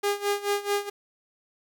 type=tone with tremolo; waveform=sawtooth; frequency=406.6 Hz; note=G#4; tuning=37 cents flat; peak=-18 dBFS; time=0.03-0.9 s; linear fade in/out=10 ms; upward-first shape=sine; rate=4.6 Hz; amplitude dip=85%; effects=10-bit